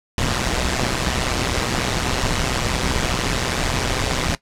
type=noise with amplitude modulation; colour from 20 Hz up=pink; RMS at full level=-17 dBFS; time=0.18-4.35 s; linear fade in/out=2 ms; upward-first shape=sine; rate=127 Hz; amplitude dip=85%; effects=noise-tail reverb RT60 0.1 s tail -17 dB re dry + low-pass 7000 Hz 12 dB/octave